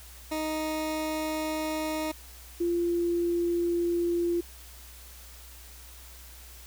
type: tone pair in turn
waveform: 20% pulse / sine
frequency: 311.7 / 344.7 Hz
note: D#4 / F4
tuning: +3 / -23 cents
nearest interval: major second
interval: 174 cents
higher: second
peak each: -24 / -24 dBFS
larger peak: neither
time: 0.31-2.12 / 2.6-4.41 s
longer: neither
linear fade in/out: 10 ms
effects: added 61 Hz sine -48 dBFS peak until 6.66 s + white hiss -50 dBFS RMS until 6.66 s